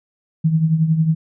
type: tone with tremolo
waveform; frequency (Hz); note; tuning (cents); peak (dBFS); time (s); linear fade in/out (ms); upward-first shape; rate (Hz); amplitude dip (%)
sine; 160; D#3; +49; -10; 0.44-1.15; 10; triangle; 11; 70
effects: none